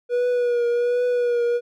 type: tone with vibrato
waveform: triangle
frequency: 484 Hz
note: B4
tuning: 35 cents flat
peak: -16 dBFS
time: 0.09-1.61 s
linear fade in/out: 50 ms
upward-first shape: triangle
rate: 1.3 Hz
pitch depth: 36 cents each way
effects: none